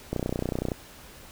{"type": "click train", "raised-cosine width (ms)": 2, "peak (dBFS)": -14, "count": 19, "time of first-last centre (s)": [0.13, 0.718], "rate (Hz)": 30.6, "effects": ["pink hiss -48 dBFS RMS until 1.31 s"]}